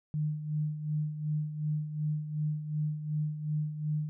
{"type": "tone with tremolo", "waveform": "sine", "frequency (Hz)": 151.8, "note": "D#3", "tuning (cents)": -42, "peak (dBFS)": -27, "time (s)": [0.14, 4.09], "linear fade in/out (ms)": 0, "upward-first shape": "sine", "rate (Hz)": 2.7, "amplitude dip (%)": 65, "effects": []}